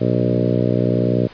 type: harmonic tone with a mistuned harmonic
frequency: 60.7 Hz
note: B1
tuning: 29 cents flat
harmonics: 2 / 3 / 4 / 5 / 6 / 7 / 8 / 9 / 10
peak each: -20 / -22 / -23 / -24 / -25 / -25 / -26 / -27 / -27 dBFS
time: 0-1.28 s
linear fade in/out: 20 ms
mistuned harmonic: 2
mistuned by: -21 cents
effects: pink hiss -42 dBFS RMS until 1.33 s + resampled to 11025 Hz